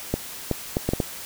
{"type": "clicks", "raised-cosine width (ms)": 2, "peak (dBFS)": -8, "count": 6, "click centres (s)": [0.14, 0.513, 0.769, 0.89, 0.935, 1.002], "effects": ["white hiss -37 dBFS RMS until 1.25 s"]}